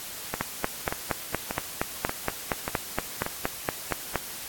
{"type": "two click trains", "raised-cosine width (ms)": 0.5, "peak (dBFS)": [-13, -9], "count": [6, 17], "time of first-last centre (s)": [[0.34, 3.264], [0.41, 4.157]], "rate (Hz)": [1.71, 4.27], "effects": ["white hiss -38 dBFS RMS until 4.48 s", "AAC 64 kbps"]}